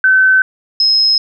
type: tone pair in turn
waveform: sine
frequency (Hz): 1528 / 5140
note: G6 / E8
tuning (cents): -45 / -45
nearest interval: octave + major sixth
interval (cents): 2100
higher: second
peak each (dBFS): -6 / -8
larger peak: first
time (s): 0.04-0.42 / 0.8-1.18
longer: neither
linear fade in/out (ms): 2
effects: none